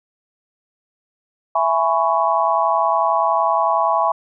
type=chord; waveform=sine; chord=C# minor seventh; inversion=first; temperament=just; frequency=665.2 / 831.5 / 997.9 / 1108.7 Hz; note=E5 / G#5 / B5 / C#6; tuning=+16 / +2 / +18 / 0 cents; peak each=-20 dBFS; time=1.55-4.12 s; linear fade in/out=5 ms; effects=none